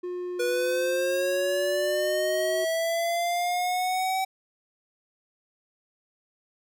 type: tone with pitch glide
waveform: triangle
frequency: 358.2 to 368.9 Hz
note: F4 to F#4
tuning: +44 to -5 cents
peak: -28 dBFS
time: 0.03-2.65 s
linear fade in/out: 10 ms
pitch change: +51 cents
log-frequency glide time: 0.99-2.26 s
type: linear sweep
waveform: square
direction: up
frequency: 483.9 to 765 Hz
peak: -25 dBFS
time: 0.39-4.25 s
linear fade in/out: 10 ms
effects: none